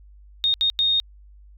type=tone bursts at uneven times; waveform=sine; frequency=3700 Hz; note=A#7; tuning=14 cents flat; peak=-17 dBFS; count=3; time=0.44-0.54 / 0.61-0.7 / 0.79-1 s; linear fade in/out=0 ms; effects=added 50 Hz sine -45 dBFS peak until 1.57 s